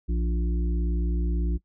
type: harmonic tone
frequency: 58.27 Hz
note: A#1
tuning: in tune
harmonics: 1 / 3 / 5 / 6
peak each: -23 / -33 / -37 / -39 dBFS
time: 0.08-1.58 s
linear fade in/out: 20 ms
effects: noise-tail reverb RT60 0.1 s tail -20 dB re dry